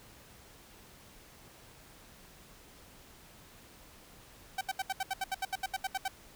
sawtooth tone bursts, 768 Hz, G5, 36 cents flat, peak -27 dBFS, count 15, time 4.58-6.081 s, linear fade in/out 5 ms, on 31 ms, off 74 ms, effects pink hiss -56 dBFS RMS until 6.35 s

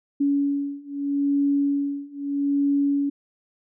sine beating tone pair, 282 / 282.79 Hz, C#4 / C#4, +30 / +35 cents, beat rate 0.79 Hz, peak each -24 / -23 dBFS, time 0.2-3.1 s, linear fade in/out 10 ms, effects none

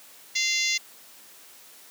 harmonic tone, 692 Hz, F5, 16 cents flat, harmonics 3 / 4 / 5 / 6 / 7 / 8 / 9 / 10, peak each -27 / -32 / -32 / -32 / -31 / -34 / -31 / -35 dBFS, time 0.35-0.78 s, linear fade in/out 10 ms, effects white hiss -50 dBFS RMS until 1.9 s + high-pass 200 Hz 12 dB/octave

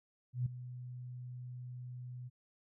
sine tone with ADSR envelope, 124.4 Hz, B2, 13 cents sharp, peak -29 dBFS, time 0.33-2.3 s, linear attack 130 ms, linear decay 6 ms, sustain -14 dB, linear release 30 ms, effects none

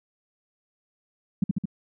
sine tone with echo, 192.1 Hz, G3, 35 cents flat, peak -17 dBFS, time 1.42-1.44 s, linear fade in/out 5 ms, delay 72 ms, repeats 3, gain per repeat -2 dB, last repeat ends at 1.656 s, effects none

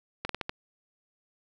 slowing click train, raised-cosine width 0.3 ms, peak -15 dBFS, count 5, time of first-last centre 0.25-0.494 s, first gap 43 ms, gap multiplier 1.24, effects none

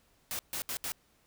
white noise bursts at uneven times, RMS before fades -36 dBFS, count 4, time 0.31-0.39 / 0.53-0.62 / 0.69-0.77 / 0.84-0.92 s, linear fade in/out 0 ms, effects pink hiss -68 dBFS RMS until 1.26 s

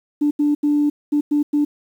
sine tone bursts at uneven times, 293.7 Hz, D4, in tune, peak -13 dBFS, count 6, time 0.21-0.31 / 0.39-0.55 / 0.63-0.9 / 1.12-1.21 / 1.31-1.43 / 1.53-1.65 s, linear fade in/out 10 ms, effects tanh soft clip ceiling -9 dBFS + 8-bit

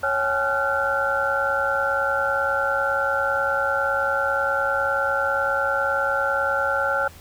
sine tone cluster, 553 / 778 / 848 / 1382 / 1500 Hz, C#5 / G5 / G#5 / F6 / F#6, -4 / -13 / +36 / -19 / +23 cents, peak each -25 / -31 / -29 / -23 / -27 dBFS, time 0.03-7.08 s, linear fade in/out 5 ms, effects added 82 Hz sine -46 dBFS peak until 7.2 s + pink hiss -47 dBFS RMS until 7.2 s

